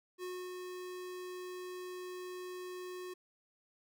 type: tone with ADSR envelope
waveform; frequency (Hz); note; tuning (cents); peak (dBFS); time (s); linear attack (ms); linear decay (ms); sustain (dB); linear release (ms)
square; 363.8; F#4; -29; -40; 0.18-3.14; 52; 270; -3; 9
effects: none